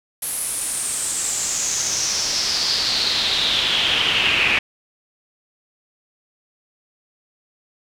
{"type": "noise with band-pass filter sweep", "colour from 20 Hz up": "brown", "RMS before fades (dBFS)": -21, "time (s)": [0.22, 4.59], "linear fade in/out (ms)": 5, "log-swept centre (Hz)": [11000, 2500], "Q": 5.4, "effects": []}